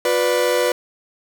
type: chord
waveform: 40% pulse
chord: B diminished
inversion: second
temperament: equal with one note detuned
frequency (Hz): 357.6 / 493.9 / 587.3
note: F4 / B4 / D5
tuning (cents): +41 / 0 / 0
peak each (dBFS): -23 / -17 / -21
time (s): 0.05-0.72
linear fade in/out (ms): 2
effects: none